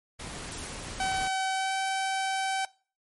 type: noise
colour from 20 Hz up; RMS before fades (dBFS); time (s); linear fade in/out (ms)
pink; -39; 0.19-1.28; 10
type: noise with exponential decay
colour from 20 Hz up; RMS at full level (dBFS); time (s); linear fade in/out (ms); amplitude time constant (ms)
violet; -33; 0.52-1.49; 1; 210
type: tone with pitch glide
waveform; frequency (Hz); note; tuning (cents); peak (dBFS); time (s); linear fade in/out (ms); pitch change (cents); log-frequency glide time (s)
sawtooth; 763 to 769.2; G5 to G5; -47 to -33; -23; 1-2.65; 2; +14; 1.53-1.74
effects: noise-tail reverb RT60 0.4 s tail -22 dB re dry + MP3 48 kbps